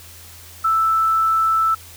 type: tone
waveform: sine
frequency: 1320 Hz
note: E6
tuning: 2 cents sharp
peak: -14 dBFS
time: 0.64-1.75 s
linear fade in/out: 10 ms
effects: added 85 Hz sine -44 dBFS peak until 1.96 s + white hiss -42 dBFS RMS until 1.96 s